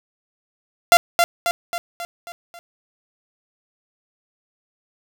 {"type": "tone with echo", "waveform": "sawtooth", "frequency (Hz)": 689, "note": "F5", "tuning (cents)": -24, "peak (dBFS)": -4, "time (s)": [0.92, 0.97], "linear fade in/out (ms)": 0, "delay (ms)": 270, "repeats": 6, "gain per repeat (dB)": -5, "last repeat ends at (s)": 2.59, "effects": []}